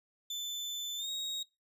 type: tone with pitch glide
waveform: 35% pulse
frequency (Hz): 3520 to 3773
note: A7 to A#7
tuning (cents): 0 to +20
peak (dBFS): -34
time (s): 0.3-1.43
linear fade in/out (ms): 5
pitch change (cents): +120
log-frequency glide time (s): 0.97-1.09
effects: noise-tail reverb RT60 0.2 s tail -17 dB re dry + resampled to 32000 Hz